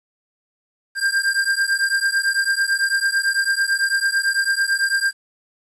square beating tone pair, 1590 / 1599 Hz, G6 / G6, +24 / +34 cents, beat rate 9 Hz, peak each -21 dBFS, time 0.95-5.13 s, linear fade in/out 50 ms, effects resampled to 24000 Hz + 9-bit

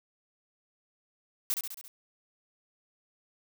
blue noise with echo, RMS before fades -29 dBFS, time 1.5-1.54 s, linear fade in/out 0 ms, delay 68 ms, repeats 5, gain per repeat -4 dB, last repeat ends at 1.88 s, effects none

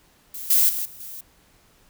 violet noise with level steps, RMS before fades -34 / -17 / -27 / -43 / -37 dBFS, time 0.34-1.21 s, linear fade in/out 5 ms, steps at 0.5 / 0.69 / 0.85 / 1 s, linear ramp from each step 5 ms, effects pink hiss -58 dBFS RMS until 1.89 s

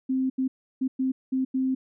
sine tone bursts at uneven times, 261.6 Hz, C4, in tune, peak -22 dBFS, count 6, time 0.09-0.3 / 0.38-0.48 / 0.81-0.88 / 0.99-1.12 / 1.32-1.45 / 1.54-1.75 s, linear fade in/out 10 ms, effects none

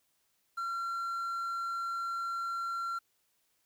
triangle tone with quantisation, 1368 Hz, F6, 36 cents flat, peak -31 dBFS, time 0.57-2.99 s, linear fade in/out 10 ms, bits 10, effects white hiss -75 dBFS RMS until 3.65 s

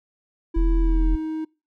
triangle tone with pitch glide, 329.6 to 315.3 Hz, E4 to D#4, 0 to +23 cents, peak -23 dBFS, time 0.54-1.45 s, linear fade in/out 10 ms, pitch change -77 cents, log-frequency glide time 0.8-1.08 s
sine tone, 41.2 Hz, E1, in tune, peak -16 dBFS, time 0.56-1.16 s, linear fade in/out 10 ms
effects noise-tail reverb RT60 0.3 s tail -25 dB re dry

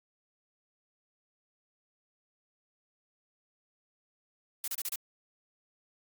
blue noise bursts, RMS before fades -34 dBFS, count 5, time 4.64-4.958 s, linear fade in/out 2 ms, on 38 ms, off 32 ms, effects Opus 48 kbps

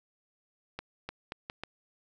accelerating click train, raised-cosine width 0.3 ms, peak -21 dBFS, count 5, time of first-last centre 0.79-1.636 s, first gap 300 ms, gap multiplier 0.77, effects none

